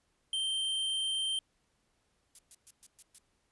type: tone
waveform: square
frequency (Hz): 3136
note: G7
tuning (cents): 0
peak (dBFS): -31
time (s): 0.33-1.39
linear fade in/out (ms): 2
type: noise bursts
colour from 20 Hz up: violet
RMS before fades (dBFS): -47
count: 6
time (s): 2.35-3.184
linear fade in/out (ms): 2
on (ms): 39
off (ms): 120
effects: pink hiss -75 dBFS RMS until 3.51 s + resampled to 24000 Hz